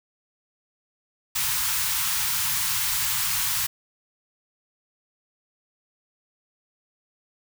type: band-stop noise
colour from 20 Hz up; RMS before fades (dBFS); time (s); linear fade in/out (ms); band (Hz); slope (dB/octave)
white; -25; 1.35-3.67; 10; 170 to 840; 96
effects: none

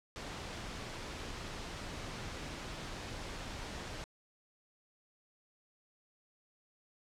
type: noise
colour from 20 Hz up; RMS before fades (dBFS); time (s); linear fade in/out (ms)
pink; -43; 0.16-4.04; 0
effects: low-pass 6000 Hz 12 dB/octave

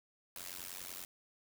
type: noise with amplitude modulation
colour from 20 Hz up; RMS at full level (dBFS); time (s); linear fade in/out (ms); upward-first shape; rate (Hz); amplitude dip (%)
white; -42; 0.36-1.05; 2; sine; 90.3; 100
effects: none

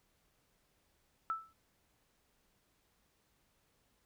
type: tone with exponential decay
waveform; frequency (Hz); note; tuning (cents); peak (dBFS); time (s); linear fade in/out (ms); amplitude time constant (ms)
sine; 1318.5; E6; 0; -30; 1.3-1.53; 0; 50
effects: pink hiss -75 dBFS RMS until 4.05 s

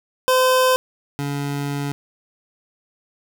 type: tone pair in turn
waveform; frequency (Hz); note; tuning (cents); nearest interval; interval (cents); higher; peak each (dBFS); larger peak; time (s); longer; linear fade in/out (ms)
25% pulse; 513 / 142.22; C5 / C#3; -34 / +45; octave + minor seventh; 2221; first; -10 / -19; first; 0.28-0.76 / 1.19-1.92; second; 0
effects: none

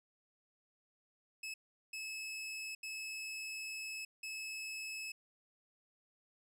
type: tone bursts at uneven times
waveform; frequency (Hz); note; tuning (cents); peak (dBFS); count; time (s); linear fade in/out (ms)
sawtooth; 2593; E7; -29; -38; 4; 1.43-1.54 / 1.93-2.75 / 2.83-4.05 / 4.23-5.12; 5
effects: low-pass 12000 Hz 12 dB/octave

